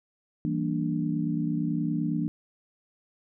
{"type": "chord", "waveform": "sine", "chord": "E half-diminished seventh", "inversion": "none", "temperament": "equal with one note detuned", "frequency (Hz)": [164.81, 194.08, 233.1, 293.7], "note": ["E3", "G3", "Bb3", "D4"], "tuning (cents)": [0, -17, 0, 0], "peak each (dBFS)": [-29, -35, -31, -30], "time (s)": [0.45, 2.28], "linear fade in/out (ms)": 0, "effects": []}